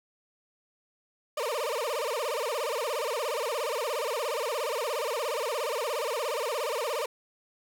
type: tone with vibrato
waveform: 30% pulse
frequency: 527 Hz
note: C5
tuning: 12 cents sharp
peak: -26 dBFS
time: 1.37-7.06 s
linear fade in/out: 5 ms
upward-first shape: sine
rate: 17 Hz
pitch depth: 280 cents each way
effects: none